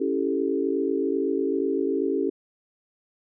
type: chord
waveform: sine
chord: A dominant seventh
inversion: first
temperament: equal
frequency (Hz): 277.2 / 329.6 / 392 / 440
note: C#4 / E4 / G4 / A4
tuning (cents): 0 / 0 / 0 / 0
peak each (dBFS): -27 / -29 / -26 / -29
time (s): 0-2.3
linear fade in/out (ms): 10
effects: none